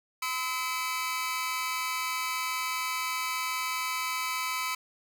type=tone cluster; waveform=sawtooth; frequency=1017 / 1292 / 2298 Hz; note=C6 / E6 / D7; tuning=-50 / -35 / -38 cents; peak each=-30 / -31 / -31 dBFS; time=0.22-4.75 s; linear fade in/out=5 ms; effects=none